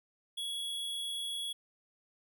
square tone, 3353 Hz, G#7, 16 cents sharp, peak -36 dBFS, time 0.37-1.53 s, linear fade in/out 10 ms, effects none

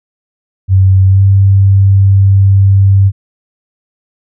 sine tone with pitch glide, 95.2 to 97.82 Hz, F#2 to G2, +50 to -3 cents, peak -3 dBFS, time 0.68-3.12 s, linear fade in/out 50 ms, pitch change +47 cents, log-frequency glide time 1.07-1.22 s, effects none

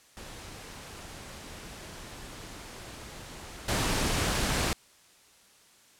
pink noise with level steps, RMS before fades -44 / -28 dBFS, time 0.17-4.73 s, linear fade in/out 0 ms, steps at 3.68 s, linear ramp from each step 5 ms, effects white hiss -59 dBFS RMS until 5.99 s + low-pass 10000 Hz 12 dB/octave

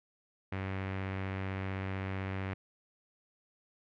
sawtooth tone with low-pass filter, 95.7 Hz, G2, 41 cents flat, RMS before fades -37 dBFS, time 0.52-2.54 s, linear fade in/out 5 ms, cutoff 2200 Hz, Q 2.3, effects none

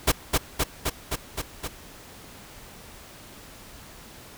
pink noise with echo, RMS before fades -19 dBFS, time 0.07-0.12 s, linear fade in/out 10 ms, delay 260 ms, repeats 6, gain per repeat -2 dB, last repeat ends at 1.68 s, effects pink hiss -46 dBFS RMS until 4.37 s

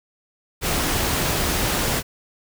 pink noise, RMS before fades -22 dBFS, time 0.61-2.03 s, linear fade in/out 50 ms, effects none

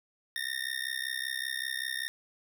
25% pulse tone with amplitude modulation, 1828 Hz, A#6, 34 cents flat, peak -25 dBFS, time 0.36-2.08 s, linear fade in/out 0 ms, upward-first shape sine, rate 65.2 Hz, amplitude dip 95%, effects none

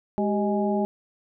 harmonic tone with a mistuned harmonic, 207.7 Hz, G#3, in tune, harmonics 1 / 2 / 3 / 4, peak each -24 / -27 / -29 / -30 dBFS, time 0.18-0.85 s, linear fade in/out 0 ms, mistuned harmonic 2, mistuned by -110 cents, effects none

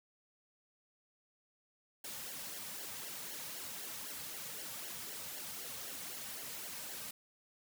white noise with flanger, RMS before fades -45 dBFS, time 2.04-7.11 s, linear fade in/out 5 ms, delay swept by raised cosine 0.8 to 3 ms, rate 3.9 Hz, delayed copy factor -0.75, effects none

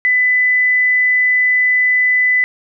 sine tone, 2000 Hz, B6, 21 cents sharp, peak -10 dBFS, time 0.05-2.44 s, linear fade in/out 0 ms, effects none

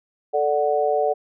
sine chord, D major, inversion second, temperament equal, 440 / 587.3 / 740 Hz, A4 / D5 / F#5, 0 / 0 / 0 cents, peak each -22 dBFS, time 0.33-1.14 s, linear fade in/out 20 ms, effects none

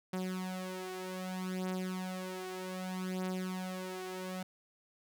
sawtooth beating tone pair, 185 / 185.64 Hz, F#3 / F#3, 0 / +6 cents, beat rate 0.64 Hz, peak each -35 / -37 dBFS, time 0.13-4.43 s, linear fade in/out 5 ms, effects none

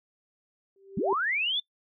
sine tone with exponential growth, 390.3 Hz, G4, 8 cents flat, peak -22 dBFS, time 0.76-1.13 s, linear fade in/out 2 ms, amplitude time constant 80 ms
sine linear sweep, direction up, 136.1 to 3588 Hz, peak -25 dBFS, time 0.97-1.6 s, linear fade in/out 5 ms
effects noise-tail reverb RT60 0.1 s tail -22 dB re dry

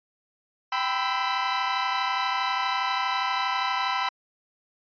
sawtooth chord, C major seventh, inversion second, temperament equal with one note detuned, 784 / 987.8 / 1020.2 / 1318.5 Hz, G5 / B5 / C6 / E6, 0 / 0 / -44 / 0 cents, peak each -26 dBFS, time 0.72-4.09 s, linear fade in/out 5 ms, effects resampled to 11025 Hz

